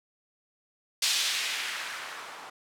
violet noise with low-pass filter sweep, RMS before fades -32 dBFS, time 1.02-2.5 s, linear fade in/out 5 ms, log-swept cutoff 4300 to 850 Hz, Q 1.2, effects none

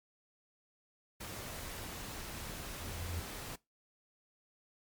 pink noise, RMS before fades -44 dBFS, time 1.2-3.56 s, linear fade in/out 10 ms
sine tone with exponential growth, 85.7 Hz, F2, 32 cents flat, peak -34 dBFS, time 2.23-3.2 s, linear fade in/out 5 ms, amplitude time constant 210 ms
effects noise-tail reverb RT60 0.2 s tail -21 dB re dry + MP3 96 kbps

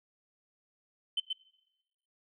sine tone with echo, 3065 Hz, G7, 40 cents flat, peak -26 dBFS, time 1.17-1.2 s, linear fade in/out 5 ms, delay 130 ms, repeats 1, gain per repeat -4 dB, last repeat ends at 1.33 s, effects noise-tail reverb RT60 1.0 s tail -21 dB re dry + tanh soft clip ceiling -24 dBFS

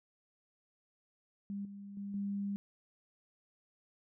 sine tone with level steps, 200.3 Hz, G3, 38 cents sharp, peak -37 / -45 / -39 / -34 dBFS, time 1.5-2.56 s, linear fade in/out 0 ms, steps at 1.65 / 1.97 / 2.14 s, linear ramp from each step 2 ms, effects none

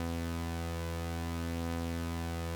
sawtooth tone pair together, 83.76 / 250.7 Hz, E2 / B3, +28 / +26 cents, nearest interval octave + perfect fifth, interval 1898 cents, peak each -31 / -37 dBFS, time 0-2.55 s, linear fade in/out 0 ms, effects none

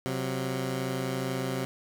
15% pulse tone pair together, 130.81 / 185 Hz, C3 / F#3, 0 / 0 cents, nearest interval tritone, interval 600 cents, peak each -24 / -29 dBFS, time 0.06-1.65 s, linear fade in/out 0 ms, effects none

